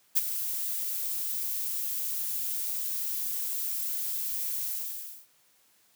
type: noise with ADSR envelope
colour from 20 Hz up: violet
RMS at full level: -21 dBFS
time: 0.15-5.27 s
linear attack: 23 ms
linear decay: 26 ms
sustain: -11 dB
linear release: 610 ms
effects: white hiss -65 dBFS RMS until 5.95 s + high-pass 100 Hz 12 dB/octave